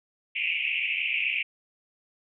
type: band-pass noise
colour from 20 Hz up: white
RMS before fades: -28 dBFS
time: 0.35-1.43 s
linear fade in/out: 10 ms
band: 2200 to 2800 Hz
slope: 96 dB/octave
effects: none